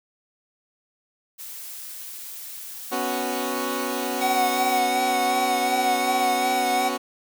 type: noise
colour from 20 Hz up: blue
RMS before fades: -37 dBFS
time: 1.38-4.8 s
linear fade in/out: 20 ms
type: chord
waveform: 15% pulse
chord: B suspended second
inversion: none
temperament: equal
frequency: 246.9 / 277.2 / 370 Hz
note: B3 / C#4 / F#4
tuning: 0 / 0 / 0 cents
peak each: -23 dBFS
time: 2.91-6.98 s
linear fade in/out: 20 ms
type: tone with vibrato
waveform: square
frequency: 746 Hz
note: F#5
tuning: 14 cents sharp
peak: -22 dBFS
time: 4.2-6.9 s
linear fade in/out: 20 ms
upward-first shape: sine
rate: 2.7 Hz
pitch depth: 29 cents each way
effects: none